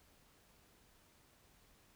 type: silence
effects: pink hiss -68 dBFS RMS until 1.95 s